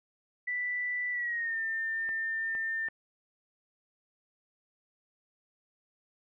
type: tone with pitch glide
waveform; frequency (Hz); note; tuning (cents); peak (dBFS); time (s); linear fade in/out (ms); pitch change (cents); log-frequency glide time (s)
sine; 1975.5 to 1801.1; B6 to A6; 0 to +40; -30; 0.47-2.89; 10; -160; 1.11-1.58
type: clicks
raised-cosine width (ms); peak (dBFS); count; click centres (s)
0.5; -31; 3; 2.091 / 2.551 / 2.885
effects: none